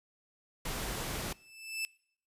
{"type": "noise", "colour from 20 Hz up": "pink", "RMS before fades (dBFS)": -37, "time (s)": [0.65, 1.33], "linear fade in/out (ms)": 5}
{"type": "tone with exponential growth", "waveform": "sawtooth", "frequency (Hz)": 2637, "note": "E7", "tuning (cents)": 0, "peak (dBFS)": -28, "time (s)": [1.25, 1.85], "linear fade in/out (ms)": 0, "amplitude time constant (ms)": 130}
{"effects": ["noise-tail reverb RT60 0.6 s tail -23 dB re dry", "resampled to 32000 Hz"]}